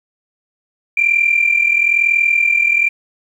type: tone pair together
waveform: sine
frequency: 2339 / 2380 Hz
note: D7 / D7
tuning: -8 / +22 cents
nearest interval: unison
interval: 30 cents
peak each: -15 / -12 dBFS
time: 0.97-2.89 s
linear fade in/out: 5 ms
effects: tanh soft clip ceiling -3 dBFS + 8-bit